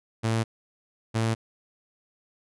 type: tone pair in turn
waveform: sawtooth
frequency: 112.8 / 112.8 Hz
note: A2 / A2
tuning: +44 / +44 cents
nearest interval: unison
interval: 0 cents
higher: neither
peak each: -19 dBFS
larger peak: neither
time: 0.23-0.44 / 1.14-1.35 s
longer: neither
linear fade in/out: 20 ms
effects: resampled to 24000 Hz